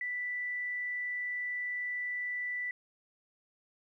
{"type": "tone", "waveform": "sine", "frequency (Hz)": 1975.5, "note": "B6", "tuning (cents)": 0, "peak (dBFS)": -33, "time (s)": [0.01, 2.71], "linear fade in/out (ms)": 2, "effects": ["12-bit"]}